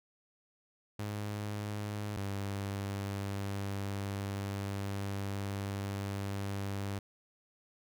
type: tone pair in turn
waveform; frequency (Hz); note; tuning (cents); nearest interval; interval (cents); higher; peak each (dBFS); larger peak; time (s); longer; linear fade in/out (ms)
sawtooth; 103.83 / 99.32; G#2 / G2; 0 / +23; minor second; 77; first; -32 / -31; second; 0.99-2.17 / 2.17-6.99; second; 5
effects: none